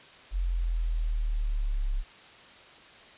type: exponential sweep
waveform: sine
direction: down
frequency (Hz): 44.75 to 33.69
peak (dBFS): -25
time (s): 0.31-2.04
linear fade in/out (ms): 50
effects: white hiss -51 dBFS RMS until 3.17 s + resampled to 8000 Hz